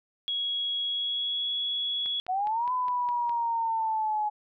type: tone with pitch glide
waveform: sine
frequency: 3325 to 3364 Hz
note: G#7 to G#7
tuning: +1 to +22 cents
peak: -27 dBFS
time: 0.28-2.2 s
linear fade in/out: 0 ms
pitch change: +21 cents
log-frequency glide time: 0.84-1.53 s
type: click train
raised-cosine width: 0.3 ms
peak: -29 dBFS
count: 7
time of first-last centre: 2.06-3.295 s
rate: 4.86 Hz
type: linear two-way sweep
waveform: sine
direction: up then down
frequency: 721 to 1011 to 839 Hz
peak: -25 dBFS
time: 2.28-4.3 s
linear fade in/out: 20 ms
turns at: 2.72 s
effects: none